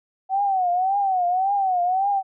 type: tone with vibrato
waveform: sine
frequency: 754 Hz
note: F#5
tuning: 32 cents sharp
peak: -18 dBFS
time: 0.29-2.23 s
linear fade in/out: 50 ms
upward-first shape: triangle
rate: 1.8 Hz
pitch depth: 140 cents each way
effects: none